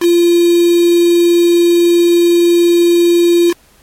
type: tone with quantisation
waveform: sine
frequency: 344.7 Hz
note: F4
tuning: 23 cents flat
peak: -6 dBFS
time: 0-3.54 s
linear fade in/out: 50 ms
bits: 3
effects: pink hiss -48 dBFS RMS until 3.82 s + MP3 64 kbps